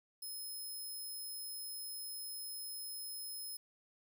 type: tone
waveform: 5% pulse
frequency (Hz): 5150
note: E8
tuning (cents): -41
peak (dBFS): -37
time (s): 0.22-3.57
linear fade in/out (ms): 5
effects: 12-bit